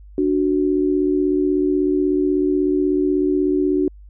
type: tone pair together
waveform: sine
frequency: 293.7 / 370 Hz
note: D4 / F#4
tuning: 0 / 0 cents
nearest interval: major third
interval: 400 cents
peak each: -18 dBFS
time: 0.18-3.88 s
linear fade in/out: 2 ms
effects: added 50 Hz sine -39 dBFS peak until 4.09 s